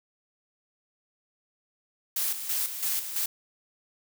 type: noise with tremolo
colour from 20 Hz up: blue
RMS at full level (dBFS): -28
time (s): 2.16-3.26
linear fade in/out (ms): 5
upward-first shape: square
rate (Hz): 3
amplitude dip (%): 60
effects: none